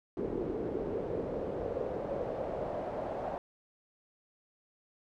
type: noise with band-pass filter sweep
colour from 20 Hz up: brown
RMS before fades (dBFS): -36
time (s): 0.17-3.38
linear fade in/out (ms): 0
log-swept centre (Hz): 380 to 690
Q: 3.4
effects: none